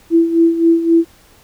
sine tone with tremolo, 332.6 Hz, E4, 16 cents sharp, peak -6 dBFS, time 0.1-1.05 s, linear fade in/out 50 ms, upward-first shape sine, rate 3.8 Hz, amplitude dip 70%, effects pink hiss -48 dBFS RMS until 1.43 s

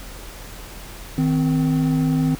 triangle tone pair together, 157.61 / 257.6 Hz, D#3 / C4, +23 / -27 cents, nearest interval major sixth, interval 850 cents, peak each -17 dBFS, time 1.18-2.35 s, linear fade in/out 2 ms, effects added 41 Hz sine -37 dBFS peak until 2.39 s + pink hiss -39 dBFS RMS until 2.39 s

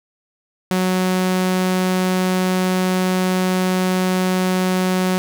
sawtooth tone, 184.7 Hz, F#3, 3 cents flat, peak -12 dBFS, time 0.71-5.18 s, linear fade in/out 0 ms, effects none

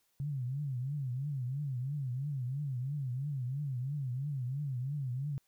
sine tone with vibrato, 134.7 Hz, C#3, 49 cents flat, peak -33 dBFS, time 0.2-5.38 s, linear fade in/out 0 ms, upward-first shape triangle, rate 3 Hz, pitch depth 200 cents each way, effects white hiss -75 dBFS RMS until 5.47 s

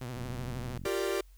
sawtooth tone with vibrato, 123.47 Hz, B2, in tune, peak -33 dBFS, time 0.01-0.78 s, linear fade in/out 5 ms, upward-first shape triangle, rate 13 Hz, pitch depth 110 cents each way
click train, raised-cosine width 5 ms, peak -31 dBFS, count 32, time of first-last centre 0.17-0.86 s, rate 44.9 Hz
45% pulse chord, G minor seventh, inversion third, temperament equal with one note detuned, 349.2 / 392 / 461.9 / 587.3 Hz, F4 / G4 / Bb4 / D5, 0 / 0 / -16 / 0 cents, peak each -36 / -32 / -37 / -37 dBFS, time 0.85-1.21 s, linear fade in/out 5 ms
effects added 46 Hz sine -52 dBFS peak until 1.37 s + white hiss -68 dBFS RMS until 1.37 s

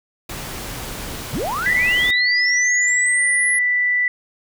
pink noise, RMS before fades -30 dBFS, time 0.29-2.11 s, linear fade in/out 5 ms
sine linear sweep, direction up, 78.6 to 10548 Hz, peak -21 dBFS, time 1.33-3.59 s, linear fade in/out 5 ms
sine tone, 1975.5 Hz, B6, in tune, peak -15 dBFS, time 1.66-4.08 s, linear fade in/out 2 ms
effects none

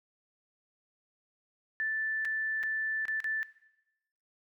sine tone with dropouts, 1760 Hz, A6, in tune, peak -29 dBFS, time 1.8-3.43 s, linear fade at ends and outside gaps 0 ms, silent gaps 2.249-2.253 / 2.63-2.635 / 3.054-3.082 / 3.203-3.243 s, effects noise-tail reverb RT60 0.9 s tail -17 dB re dry

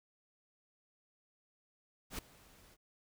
pink noise with ADSR envelope, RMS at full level -40 dBFS, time 2.1-2.77 s, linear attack 87 ms, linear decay 3 ms, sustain -22 dB, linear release 42 ms, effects none

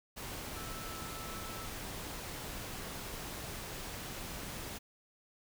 sine tone in noise, 1315 Hz, E6, 5 cents flat, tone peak -48 dBFS, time 0.55-1.67 s, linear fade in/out 20 ms, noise pink, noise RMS -43 dBFS, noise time 0.16-4.79 s, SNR -8 dB, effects none

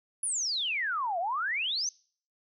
sine exponential two-way sweep, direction down then up, 10548 to 659.3 to 6330 Hz, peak -28 dBFS, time 0.23-1.89 s, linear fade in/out 2 ms, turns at 1.19 s, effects noise-tail reverb RT60 0.5 s tail -25 dB re dry

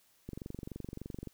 click train, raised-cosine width 3 ms, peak -28 dBFS, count 24, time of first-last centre 0.29-1.273 s, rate 23.4 Hz, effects white hiss -68 dBFS RMS until 1.33 s

